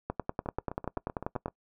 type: two click trains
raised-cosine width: 1 ms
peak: -23 / -17 dBFS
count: 9 / 15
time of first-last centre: 0.46-1.482 / 0.1-1.459 s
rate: 7.83 / 10.3 Hz
effects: noise-tail reverb RT60 0.1 s tail -22 dB re dry